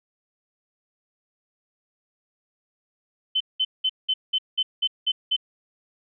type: tone bursts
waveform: sine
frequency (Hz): 3056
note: G7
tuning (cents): -45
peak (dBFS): -19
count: 9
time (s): 3.35-5.365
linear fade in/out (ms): 10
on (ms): 55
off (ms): 190
effects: none